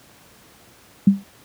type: tone with exponential decay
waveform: sine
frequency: 197.4 Hz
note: G3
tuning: 12 cents sharp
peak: -5 dBFS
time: 1.07-1.24 s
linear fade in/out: 5 ms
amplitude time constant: 35 ms
effects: pink hiss -50 dBFS RMS until 1.44 s + high-pass 80 Hz 12 dB/octave